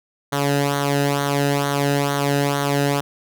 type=tone with flanger; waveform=sawtooth; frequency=141.8 Hz; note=C#3; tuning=40 cents sharp; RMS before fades=-20 dBFS; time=0.32-3.01 s; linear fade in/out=10 ms; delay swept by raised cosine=0.39 to 0.91 ms; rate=2.2 Hz; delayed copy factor=-0.7; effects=none